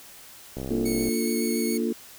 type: click train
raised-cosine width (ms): 2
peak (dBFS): -20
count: 35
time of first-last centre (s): 0.57-1.086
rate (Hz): 65.9
type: chord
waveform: sine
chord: Bb major seventh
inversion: none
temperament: equal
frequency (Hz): 233.1 / 293.7 / 349.2 / 440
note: Bb3 / D4 / F4 / A4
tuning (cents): 0 / 0 / 0 / 0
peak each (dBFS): -26 / -32 / -29 / -31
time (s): 0.7-1.93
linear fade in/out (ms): 10
type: tone with vibrato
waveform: 5% pulse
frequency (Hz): 2207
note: C#7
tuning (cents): -8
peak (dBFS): -22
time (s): 0.85-1.78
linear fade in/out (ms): 10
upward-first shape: square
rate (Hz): 7.1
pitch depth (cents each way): 10
effects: white hiss -47 dBFS RMS until 2.18 s